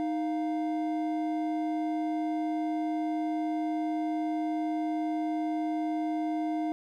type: tone pair together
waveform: triangle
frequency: 311.1 / 698.4 Hz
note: D#4 / F5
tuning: 0 / 0 cents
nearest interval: octave + major second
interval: 1400 cents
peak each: -27 / -32 dBFS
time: 0-6.72 s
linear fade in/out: 0 ms
effects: none